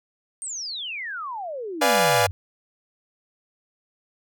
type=exponential sweep; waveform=sine; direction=down; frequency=8870 to 88.3 Hz; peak=-29 dBFS; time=0.42-2.31 s; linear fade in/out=0 ms
type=chord; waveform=sawtooth; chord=B diminished seventh; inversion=none; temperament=equal; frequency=493.9 / 587.3 / 698.5 / 830.6 Hz; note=B4 / D5 / F5 / Ab5; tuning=0 / 0 / 0 / 0 cents; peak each=-19 dBFS; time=1.81-2.27 s; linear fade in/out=10 ms
effects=none